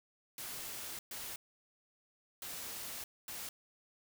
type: noise bursts at uneven times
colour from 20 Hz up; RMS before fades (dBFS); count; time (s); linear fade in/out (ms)
white; -44; 4; 0.38-0.99 / 1.11-1.36 / 2.42-3.04 / 3.28-3.49; 2
effects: none